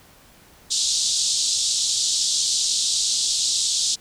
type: band-pass noise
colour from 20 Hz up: pink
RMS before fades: -22 dBFS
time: 0.7-3.96 s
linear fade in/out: 20 ms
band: 3600 to 8300 Hz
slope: 48 dB/octave
effects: pink hiss -51 dBFS RMS until 4 s